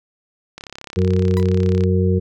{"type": "click train", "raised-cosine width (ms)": 0.2, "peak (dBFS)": -16, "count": 44, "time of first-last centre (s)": [0.58, 1.837], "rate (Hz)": 34.2}
{"type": "harmonic tone", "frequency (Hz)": 92.5, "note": "F#2", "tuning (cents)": 0, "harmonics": [1, 2, 4, 5], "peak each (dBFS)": [-16, -19, -22, -23], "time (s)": [0.96, 2.2], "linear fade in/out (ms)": 20}
{"type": "tone with exponential decay", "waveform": "35% pulse", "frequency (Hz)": 987.8, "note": "B5", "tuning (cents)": 0, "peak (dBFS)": -23, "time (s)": [1.37, 1.47], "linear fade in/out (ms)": 0, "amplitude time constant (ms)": 21}
{"effects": []}